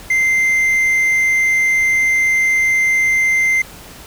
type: tone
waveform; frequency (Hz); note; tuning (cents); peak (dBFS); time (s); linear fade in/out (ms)
triangle; 2084; C7; -7; -10; 0.1-3.62; 5
effects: pink hiss -37 dBFS RMS until 4.06 s